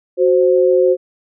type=tone pair together; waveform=sine; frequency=370 / 523.3 Hz; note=F#4 / C5; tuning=0 / 0 cents; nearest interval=tritone; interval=600 cents; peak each=-12 dBFS; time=0.17-0.97 s; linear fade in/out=50 ms; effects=none